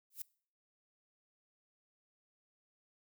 violet noise with exponential growth, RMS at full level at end -37 dBFS, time 0.1-0.22 s, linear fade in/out 5 ms, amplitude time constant 24 ms, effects noise-tail reverb RT60 0.5 s tail -23 dB re dry

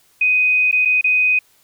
sine tone with dropouts, 2501 Hz, D#7, 8 cents sharp, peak -12 dBFS, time 0.21-1.39 s, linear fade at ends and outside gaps 5 ms, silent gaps 0.714-0.726 / 0.851-0.855 / 1.012-1.042 s, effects white hiss -56 dBFS RMS until 1.63 s

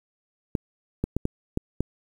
clicks, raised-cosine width 3 ms, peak -11 dBFS, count 6, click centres 0.552 / 1.04 / 1.166 / 1.254 / 1.574 / 1.806 s, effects 8-bit

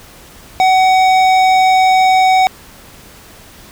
sine tone with hard clipping, 751 Hz, F#5, 26 cents sharp, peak -9 dBFS, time 0.6-2.47 s, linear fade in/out 0 ms, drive 13 dB, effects pink hiss -39 dBFS RMS until 3.71 s

